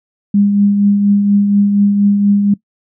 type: tone with tremolo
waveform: sine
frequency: 202.5 Hz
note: G#3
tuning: 43 cents flat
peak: -6 dBFS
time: 0.34-2.54 s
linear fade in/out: 5 ms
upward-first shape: triangle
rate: 4.2 Hz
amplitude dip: 45%
effects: noise-tail reverb RT60 0.1 s tail -20 dB re dry